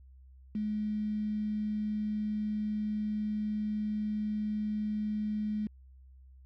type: tone with quantisation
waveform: sine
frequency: 211.9 Hz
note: G#3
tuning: 35 cents sharp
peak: -30 dBFS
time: 0.55-5.67 s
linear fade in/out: 2 ms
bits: 8
effects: added 65 Hz sine -52 dBFS peak until 6.45 s + low-pass 2000 Hz 12 dB/octave